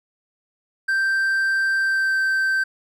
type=tone with pitch glide; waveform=triangle; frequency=1568 to 1555.4 Hz; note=G6 to G6; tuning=0 to -14 cents; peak=-16 dBFS; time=0.88-2.64 s; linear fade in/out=10 ms; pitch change=-14 cents; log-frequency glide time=1.8-2.17 s; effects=none